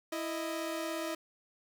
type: tone pair together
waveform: sawtooth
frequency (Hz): 329.7 / 622.3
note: E4 / D#5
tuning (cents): 0 / 0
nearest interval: major seventh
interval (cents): 1100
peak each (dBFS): -33 / -34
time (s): 0.12-1.15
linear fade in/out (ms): 5
effects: none